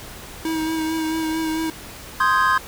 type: tone with vibrato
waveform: square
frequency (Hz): 319.2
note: D#4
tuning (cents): +44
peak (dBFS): -22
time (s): 0.45-1.7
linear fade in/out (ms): 2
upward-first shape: sine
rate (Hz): 4.5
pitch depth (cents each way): 22
type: chord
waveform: triangle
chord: Ab major seventh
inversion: first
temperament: equal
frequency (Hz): 1046.5 / 1244.5 / 1568 / 1661.2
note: C6 / Eb6 / G6 / Ab6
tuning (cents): 0 / 0 / 0 / 0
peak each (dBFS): -16 / -20 / -21 / -21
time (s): 2.2-2.58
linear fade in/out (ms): 5
effects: pink hiss -38 dBFS RMS until 2.67 s

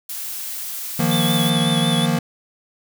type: noise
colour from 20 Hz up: blue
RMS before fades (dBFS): -29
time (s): 0.09-1.5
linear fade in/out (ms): 5
type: chord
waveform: square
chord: Eb suspended second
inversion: none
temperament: equal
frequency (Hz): 155.56 / 174.61 / 233.1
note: Eb3 / F3 / Bb3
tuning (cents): 0 / 0 / 0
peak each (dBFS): -22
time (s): 0.99-2.19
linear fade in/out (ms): 5
type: tone with vibrato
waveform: square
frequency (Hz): 3458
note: A7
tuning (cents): -31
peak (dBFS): -23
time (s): 1.11-2.06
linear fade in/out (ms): 5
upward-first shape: sine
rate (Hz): 5.5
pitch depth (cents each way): 48
effects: none

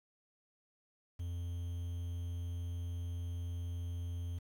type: tone with quantisation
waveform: triangle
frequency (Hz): 86.6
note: F2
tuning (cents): -14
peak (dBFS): -35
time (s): 1.19-4.39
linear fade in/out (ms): 10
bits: 10
effects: none

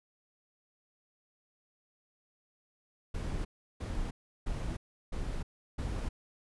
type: noise bursts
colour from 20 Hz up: brown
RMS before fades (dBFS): -35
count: 5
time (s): 3.14-6.09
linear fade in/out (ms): 10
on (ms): 310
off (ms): 350
effects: resampled to 24000 Hz

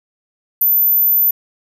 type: tone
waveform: sine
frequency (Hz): 13970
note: A9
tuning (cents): -14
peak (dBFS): -10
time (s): 0.61-1.31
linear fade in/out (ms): 5
effects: none

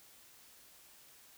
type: silence
effects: white hiss -60 dBFS RMS until 1.37 s

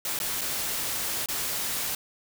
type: noise with dropouts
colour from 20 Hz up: white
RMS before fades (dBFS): -30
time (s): 0.05-1.95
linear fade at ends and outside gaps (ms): 2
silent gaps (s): 0.19-0.2 / 0.411-0.415 / 1.26-1.286
effects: none

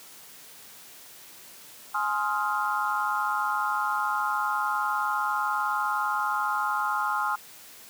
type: chord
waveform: sine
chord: F minor seventh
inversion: first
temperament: just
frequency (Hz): 838.1 / 1047.7 / 1257.2 / 1396.9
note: Ab5 / C6 / Eb6 / F6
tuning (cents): +16 / +2 / +18 / 0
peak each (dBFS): -30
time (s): 1.94-7.36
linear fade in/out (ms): 10
effects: white hiss -48 dBFS RMS until 7.89 s + high-pass 100 Hz 12 dB/octave

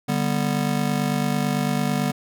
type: chord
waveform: square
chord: G major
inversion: second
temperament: just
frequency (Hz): 147 / 196 / 245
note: D3 / G3 / B3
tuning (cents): +2 / 0 / -14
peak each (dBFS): -26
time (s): 0.08-2.12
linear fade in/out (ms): 10
effects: none

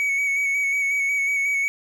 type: tone with vibrato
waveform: triangle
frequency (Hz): 2240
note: C#7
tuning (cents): +18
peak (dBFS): -18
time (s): 0-1.68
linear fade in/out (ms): 0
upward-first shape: square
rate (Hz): 5.5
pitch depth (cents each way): 22
effects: none

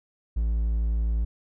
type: tone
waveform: triangle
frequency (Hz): 55.8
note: A1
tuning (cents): +25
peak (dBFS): -20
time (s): 0.36-1.25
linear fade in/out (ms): 10
effects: none

